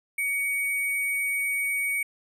sine tone with sample-and-hold, 2246 Hz, C#7, 22 cents sharp, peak -24 dBFS, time 0.18-2.03 s, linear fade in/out 5 ms, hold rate 11025 Hz, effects resampled to 32000 Hz

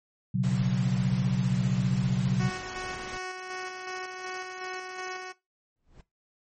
sine chord, B suspended second, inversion none, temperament equal, 123.47 / 138.59 / 185 Hz, B2 / C#3 / F#3, 0 / 0 / 0 cents, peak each -28 / -28 / -26 dBFS, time 0.34-2.5 s, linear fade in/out 10 ms
pink noise, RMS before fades -41 dBFS, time 0.43-3.18 s, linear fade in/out 10 ms
10% pulse tone with tremolo, 370 Hz, F#4, in tune, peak -25 dBFS, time 2.39-5.33 s, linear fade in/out 20 ms, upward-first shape square, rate 2.7 Hz, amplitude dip 35%
brown noise with exponential growth, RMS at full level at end -44 dBFS, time 5.76-6.01 s, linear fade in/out 0 ms, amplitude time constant 53 ms
effects noise-tail reverb RT60 0.2 s tail -18 dB re dry + MP3 32 kbps

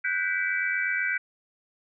sine chord, G major seventh, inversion third, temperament equal with one note detuned, 1480 / 1568 / 1975.5 / 2301 Hz, F#6 / G6 / B6 / D7, 0 / 0 / 0 / -36 cents, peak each -30 dBFS, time 0.04-1.18 s, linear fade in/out 10 ms, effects none

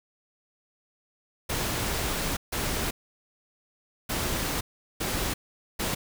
pink noise bursts at uneven times, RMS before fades -29 dBFS, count 5, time 1.49-2.37 / 2.52-2.91 / 4.09-4.61 / 5-5.34 / 5.79-5.95 s, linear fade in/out 10 ms, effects none

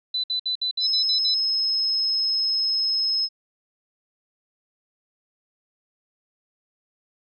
sine tone bursts, 4000 Hz, B7, 21 cents sharp, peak -22 dBFS, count 8, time 0.14-1.344 s, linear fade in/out 5 ms, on 98 ms, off 60 ms
sine tone, 5170 Hz, E8, 34 cents flat, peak -20 dBFS, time 0.8-3.29 s, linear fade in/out 50 ms
effects none

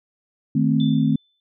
sine chord, A diminished, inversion second, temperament equal, 155.56 / 220 / 261.6 Hz, Eb3 / A3 / C4, 0 / 0 / 0 cents, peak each -20 dBFS, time 0.55-1.16 s, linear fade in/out 5 ms
sine tone with exponential decay, 3520 Hz, A7, in tune, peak -30 dBFS, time 0.8-1.4 s, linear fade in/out 1 ms, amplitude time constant 130 ms
effects none

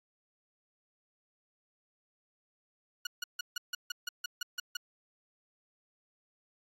15% pulse tone bursts, 1447 Hz, F#6, 39 cents flat, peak -27 dBFS, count 11, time 3.05-4.77 s, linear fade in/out 5 ms, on 20 ms, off 150 ms, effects AAC 48 kbps

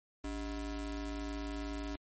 square ring-modulated tone, 170 Hz, F3, 46 cents flat, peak -35 dBFS, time 0.24-1.96 s, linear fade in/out 5 ms, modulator 117 Hz, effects MP3 32 kbps

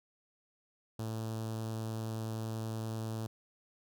sawtooth tone with notch filter, 111.2 Hz, A2, 19 cents sharp, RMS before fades -38 dBFS, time 0.99-3.27 s, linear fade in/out 5 ms, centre 2100 Hz, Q 0.88, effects none

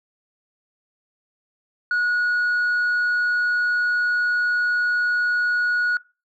sine tone, 1456 Hz, F#6, 28 cents flat, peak -16 dBFS, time 1.91-5.97 s, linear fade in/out 2 ms, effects noise-tail reverb RT60 0.3 s tail -23 dB re dry + tanh soft clip ceiling -17 dBFS

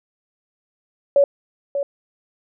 sine tone with echo, 563 Hz, C#5, 27 cents sharp, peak -10 dBFS, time 1.16-1.24 s, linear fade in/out 2 ms, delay 590 ms, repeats 1, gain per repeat -9 dB, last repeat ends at 1.83 s, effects none

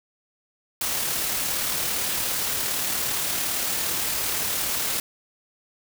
white noise with amplitude modulation, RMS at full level -25 dBFS, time 0.81-5 s, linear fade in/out 2 ms, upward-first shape sine, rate 37.4 Hz, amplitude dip 25%, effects none

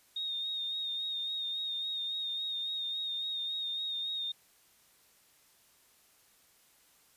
sine tone with vibrato, 3700 Hz, A#7, 14 cents flat, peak -33 dBFS, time 0.16-4.32 s, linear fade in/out 5 ms, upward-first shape sine, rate 3.6 Hz, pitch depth 33 cents each way, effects white hiss -65 dBFS RMS until 7.16 s + resampled to 32000 Hz

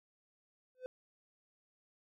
triangle tone with exponential growth, 509 Hz, C5, 48 cents flat, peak -34 dBFS, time 0.75-0.86 s, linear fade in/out 0 ms, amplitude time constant 22 ms, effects none

